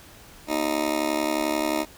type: tone with amplitude modulation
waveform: 20% pulse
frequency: 311.1 Hz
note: D#4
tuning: in tune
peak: -14 dBFS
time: 0.47-1.86 s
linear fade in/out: 50 ms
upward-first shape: sine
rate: 71.4 Hz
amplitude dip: 90%
effects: pink hiss -48 dBFS RMS until 1.97 s